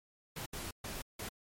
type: noise bursts at uneven times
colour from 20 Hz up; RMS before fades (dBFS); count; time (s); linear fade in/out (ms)
pink; -42; 4; 0.36-0.46 / 0.53-0.71 / 0.84-1.02 / 1.19-1.29; 5
effects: MP3 64 kbps